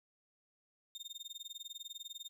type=tone with tremolo; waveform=35% pulse; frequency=3653 Hz; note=A#7; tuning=36 cents flat; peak=-40 dBFS; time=0.95-2.29 s; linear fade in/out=0 ms; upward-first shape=sine; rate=20 Hz; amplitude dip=100%; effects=none